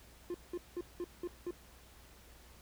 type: tone bursts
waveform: triangle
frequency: 351.5 Hz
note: F4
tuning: 11 cents sharp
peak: -34 dBFS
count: 6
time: 0.3-1.508 s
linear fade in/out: 2 ms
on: 43 ms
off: 190 ms
effects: added 60 Hz sine -60 dBFS peak until 2.61 s + pink hiss -60 dBFS RMS until 2.61 s